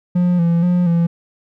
triangle tone with vibrato, 173.4 Hz, F3, 12 cents flat, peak -10 dBFS, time 0.15-1.07 s, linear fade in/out 10 ms, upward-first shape square, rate 2.1 Hz, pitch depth 42 cents each way, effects none

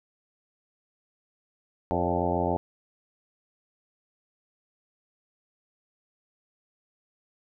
harmonic tone with a mistuned harmonic, 87.4 Hz, F2, 2 cents sharp, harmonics 1 / 2 / 3 / 4 / 5 / 6 / 7 / 8 / 9 / 10, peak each -33 / -33 / -33 / -33 / -33 / -33 / -33 / -33 / -33 / -33 dBFS, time 1.91-2.57 s, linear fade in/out 0 ms, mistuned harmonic 6, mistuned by +54 cents, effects none

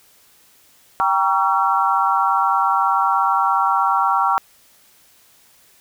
sine chord, G diminished seventh, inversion none, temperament just, 784 / 940.8 / 1128.9 / 1354.7 Hz, G5 / Bb5 / Db6 / Fb6, 0 / +16 / +31 / +47 cents, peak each -20 dBFS, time 1-4.38 s, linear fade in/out 0 ms, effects white hiss -53 dBFS RMS until 5.8 s

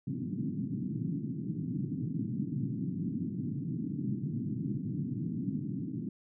pink band-pass noise, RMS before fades -35 dBFS, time 0.07-6.09 s, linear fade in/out 5 ms, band 120 to 300 Hz, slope 48 dB/octave, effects none

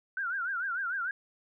sine tone with vibrato, 1486 Hz, F#6, 7 cents sharp, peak -30 dBFS, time 0.17-1.11 s, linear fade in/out 2 ms, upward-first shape triangle, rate 6.7 Hz, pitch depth 180 cents each way, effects none

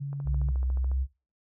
sine tone, 140.4 Hz, C#3, 22 cents sharp, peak -30 dBFS, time 0-0.52 s, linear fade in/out 20 ms
click train, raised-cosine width 1 ms, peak -33 dBFS, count 12, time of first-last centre 0.13-0.916 s, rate 14 Hz
sine tone with pitch glide, 64.1 to 65.83 Hz, C2 to C2, -35 to +11 cents, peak -25 dBFS, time 0.24-1.07 s, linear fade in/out 50 ms, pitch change +46 cents, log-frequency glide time 0.85-0.95 s
effects noise-tail reverb RT60 0.3 s tail -18 dB re dry

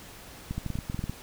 clicks, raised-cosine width 5 ms, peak -19 dBFS, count 11, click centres 0.51 / 0.58 / 0.663 / 0.703 / 0.755 / 0.788 / 0.899 / 0.945 / 0.992 / 1.04 / 1.096 s, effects pink hiss -47 dBFS RMS until 1.22 s

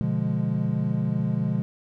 triangle chord, B diminished seventh, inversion none, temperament equal, 123.47 / 146.83 / 174.61 / 207.7 Hz, B2 / D3 / F3 / Ab3, 0 / 0 / 0 / 0 cents, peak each -26 dBFS, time 0.01-1.62 s, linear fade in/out 0 ms, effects none

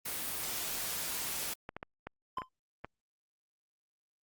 white noise, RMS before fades -37 dBFS, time 0.05-1.54 s, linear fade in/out 10 ms
clicks, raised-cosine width 0.5 ms, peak -25 dBFS, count 7, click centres 1.691 / 1.766 / 1.829 / 2.07 / 2.384 / 2.419 / 2.846 s
triangle tone with exponential decay, 1030 Hz, C6, 28 cents flat, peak -28 dBFS, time 2.37-2.49 s, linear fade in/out 5 ms, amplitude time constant 24 ms
effects Opus 32 kbps

